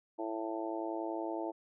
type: harmonic tone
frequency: 110.8 Hz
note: A2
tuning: 13 cents sharp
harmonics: 3 / 4 / 5 / 6 / 7 / 8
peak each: -38 / -45 / -44 / -41 / -47 / -43 dBFS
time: 0.18-1.52 s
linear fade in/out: 20 ms
effects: none